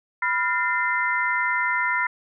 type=tone cluster; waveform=sine; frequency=989 / 1399 / 1810 / 2071 Hz; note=B5 / F6 / A6 / C7; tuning=+2 / +3 / +48 / -18 cents; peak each=-26 dBFS; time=0.22-2.07 s; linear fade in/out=5 ms; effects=none